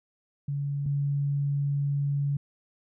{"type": "tone pair in turn", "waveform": "sine", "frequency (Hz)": [141.9, 141.9], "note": ["C#3", "C#3"], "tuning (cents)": [41, 41], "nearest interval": "unison", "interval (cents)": 0, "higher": "neither", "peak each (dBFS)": [-27, -24], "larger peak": "second", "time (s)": [[0.48, 0.86], [0.86, 2.37]], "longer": "second", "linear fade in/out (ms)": 5, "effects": []}